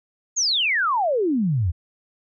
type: exponential sweep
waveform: sine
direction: down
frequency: 6900 to 77.78 Hz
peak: -18 dBFS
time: 0.36-1.72 s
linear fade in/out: 20 ms
effects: none